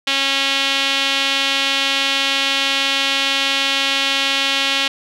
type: tone with band-pass filter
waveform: sawtooth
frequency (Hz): 273.8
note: C#4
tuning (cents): -21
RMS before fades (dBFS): -18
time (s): 0.07-4.88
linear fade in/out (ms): 5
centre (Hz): 3200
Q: 2.4
effects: none